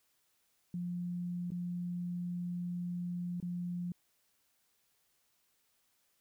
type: tone with dropouts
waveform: sine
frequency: 176.1 Hz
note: F3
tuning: 15 cents sharp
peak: -35 dBFS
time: 0.74-3.92 s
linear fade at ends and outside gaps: 2 ms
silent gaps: 1.505-1.518 / 3.402-3.426 s
effects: white hiss -75 dBFS RMS until 6.2 s